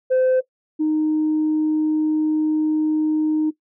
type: tone pair in turn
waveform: sine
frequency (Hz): 515 / 309.2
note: C5 / D#4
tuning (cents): -28 / -11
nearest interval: major sixth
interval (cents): 883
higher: first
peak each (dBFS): -12 / -15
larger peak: first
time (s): 0.1-0.41 / 0.79-3.51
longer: second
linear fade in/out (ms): 20
effects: noise-tail reverb RT60 0.1 s tail -17 dB re dry + tanh soft clip ceiling -13 dBFS